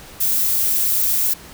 violet noise, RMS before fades -18 dBFS, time 0.2-1.34 s, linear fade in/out 10 ms, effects pink hiss -40 dBFS RMS until 1.53 s

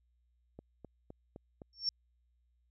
click train, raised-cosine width 2 ms, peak -34 dBFS, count 5, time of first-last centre 0.59-1.618 s, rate 3.89 Hz
sine tone with exponential growth, 5450 Hz, F8, 43 cents flat, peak -26 dBFS, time 1.73-1.89 s, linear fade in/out 1 ms, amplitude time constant 33 ms
effects added 60 Hz sine -70 dBFS peak until 2.7 s

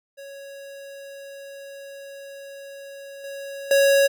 square tone with level steps, 554.4 Hz, C#5, in tune, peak -38 / -33 / -15 dBFS, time 0.17-4.08 s, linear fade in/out 20 ms, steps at 3.24 / 3.71 s, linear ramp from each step 2 ms, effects none

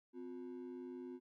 triangle ring-modulated tone, 308 Hz, D#4, 17 cents flat, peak -40 dBFS, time 0.13-1.2 s, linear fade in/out 50 ms, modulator 50.3 Hz, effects tanh soft clip ceiling -37 dBFS

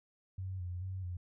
sine tone with vibrato, 91.6 Hz, F#2, 17 cents flat, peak -37 dBFS, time 0.38-1.17 s, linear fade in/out 5 ms, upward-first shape square, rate 2.3 Hz, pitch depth 48 cents each way, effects none

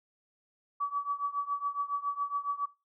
sine tone with tremolo, 1144 Hz, D6, 46 cents flat, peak -26 dBFS, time 0.8-2.66 s, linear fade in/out 10 ms, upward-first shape triangle, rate 7.2 Hz, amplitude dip 95%, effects noise-tail reverb RT60 0.3 s tail -22 dB re dry

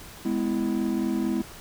triangle chord, E major, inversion first, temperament equal with one note detuned, 207.7 / 251.8 / 329.6 Hz, G#3 / B3 / E4, 0 / +34 / 0 cents, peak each -26 dBFS, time 0.25-1.42 s, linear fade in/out 5 ms, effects pink hiss -44 dBFS RMS until 1.6 s

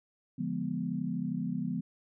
sine chord, D diminished seventh, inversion none, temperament equal with one note detuned, 144.81 / 174.61 / 207.7 / 246.9 Hz, D3 / F3 / Ab3 / Cb4, -24 / 0 / 0 / 0 cents, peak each -40 / -35 / -37 / -35 dBFS, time 0.38-1.81 s, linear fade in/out 10 ms, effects none

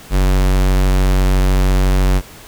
square tone, 46.96 Hz, F#1, 26 cents sharp, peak -11 dBFS, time 0.1-2.22 s, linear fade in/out 50 ms, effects pink hiss -38 dBFS RMS until 2.47 s

